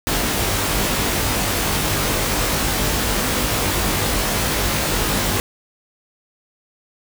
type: noise with comb filter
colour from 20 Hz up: pink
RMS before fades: -20 dBFS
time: 0.07-5.4 s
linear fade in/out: 0 ms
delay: 20 ms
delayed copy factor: +1
effects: none